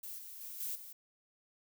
violet noise with level steps, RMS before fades -45 / -49 / -46 / -39 / -50 dBFS, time 0.03-0.93 s, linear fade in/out 5 ms, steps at 0.18 / 0.41 / 0.6 / 0.75 s, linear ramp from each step 5 ms, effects none

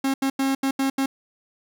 45% pulse tone bursts at uneven times, 270 Hz, C#4, 45 cents flat, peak -20 dBFS, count 6, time 0.04-0.14 / 0.22-0.3 / 0.39-0.55 / 0.63-0.71 / 0.79-0.9 / 0.98-1.06 s, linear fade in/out 5 ms, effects none

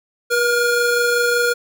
square tone pair together, 481.1 / 1418 Hz, B4 / F6, -45 / +26 cents, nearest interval octave + perfect fifth, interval 1871 cents, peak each -18 / -19 dBFS, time 0.3-1.54 s, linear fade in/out 20 ms, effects none

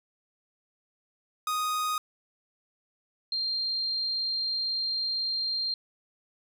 45% pulse / sine tone pair in turn, 1244.5 / 4186 Hz, D#6 / C8, 0 / 0 cents, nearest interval octave + major sixth, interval 2100 cents, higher second, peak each -27 dBFS, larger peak neither, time 1.47-1.98 / 3.32-5.74 s, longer second, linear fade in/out 2 ms, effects none

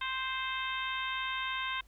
harmonic tone, 523.3 Hz, C5, in tune, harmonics 2 / 3 / 4 / 5 / 6 / 7, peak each -37 / -39 / -40 / -41 / -42 / -42 dBFS, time 0.01-1.81 s, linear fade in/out 5 ms, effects added 50 Hz sine -57 dBFS peak until 1.87 s + pink hiss -68 dBFS RMS until 1.87 s

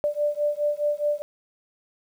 sine beating tone pair, 587.3 / 592.1 Hz, D5 / D5, 0 / +14 cents, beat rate 4.8 Hz, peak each -25 dBFS, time 0.04-1.22 s, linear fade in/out 0 ms, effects 9-bit

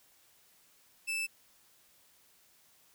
40% pulse tone, 2637 Hz, E7, in tune, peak -31 dBFS, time 1.07-1.27 s, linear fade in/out 20 ms, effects white hiss -65 dBFS RMS until 2.94 s

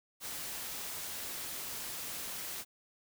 white noise, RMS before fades -41 dBFS, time 0.2-2.65 s, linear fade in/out 50 ms, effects none

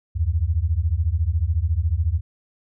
sine beating tone pair, 75 / 89 Hz, D2 / F2, +37 / +33 cents, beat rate 14 Hz, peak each -21 dBFS, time 0.15-2.21 s, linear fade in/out 20 ms, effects none

